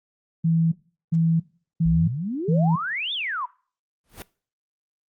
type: tone bursts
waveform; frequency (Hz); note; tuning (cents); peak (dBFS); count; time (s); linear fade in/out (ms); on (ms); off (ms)
sine; 164.3; E3; -5; -17; 4; 0.44-2.76; 10; 280; 400
type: exponential two-way sweep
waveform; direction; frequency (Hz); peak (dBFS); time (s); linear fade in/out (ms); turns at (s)
sine; up then down; 50.7 to 3648 to 933; -25; 1.85-3.46; 10; 3.13
type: noise with exponential growth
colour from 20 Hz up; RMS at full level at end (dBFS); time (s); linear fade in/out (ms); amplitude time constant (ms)
pink; -33; 4.04-4.22; 0; 37
effects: noise-tail reverb RT60 0.4 s tail -21 dB re dry + Opus 32 kbps